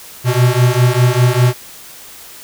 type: beating tone pair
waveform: square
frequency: 121.4 / 126.4 Hz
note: B2 / B2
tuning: -29 / +41 cents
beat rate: 5 Hz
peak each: -13 dBFS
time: 0.24-1.54 s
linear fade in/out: 50 ms
effects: white hiss -36 dBFS RMS until 2.43 s